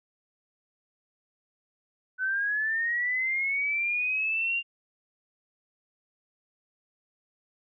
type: linear sweep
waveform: sine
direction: up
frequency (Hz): 1500 to 2794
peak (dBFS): -25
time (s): 2.18-4.63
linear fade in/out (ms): 50
effects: none

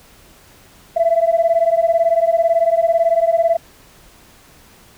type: beating tone pair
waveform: sine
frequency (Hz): 659 / 677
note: E5 / E5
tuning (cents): -1 / +46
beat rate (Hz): 18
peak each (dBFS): -14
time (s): 0.96-3.57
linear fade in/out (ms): 10
effects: tanh soft clip ceiling -6 dBFS + pink hiss -47 dBFS RMS until 4.97 s

